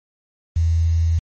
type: tone with quantisation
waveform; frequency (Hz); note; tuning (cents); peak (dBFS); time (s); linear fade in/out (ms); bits
sine; 82.5; E2; +2; -14; 0.56-1.19; 5; 7
effects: MP3 32 kbps